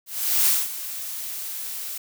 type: noise with ADSR envelope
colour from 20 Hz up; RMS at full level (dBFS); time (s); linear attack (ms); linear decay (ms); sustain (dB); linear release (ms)
blue; -18; 0.06-1.98; 410; 210; -14; 5
effects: none